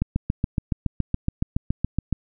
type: click train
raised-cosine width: 5 ms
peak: -9 dBFS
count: 16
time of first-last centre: 0.02-2.127 s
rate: 7.12 Hz
effects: none